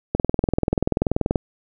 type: click train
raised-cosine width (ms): 2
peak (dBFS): -5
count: 26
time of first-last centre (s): 0.15-1.358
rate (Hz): 20.7
effects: none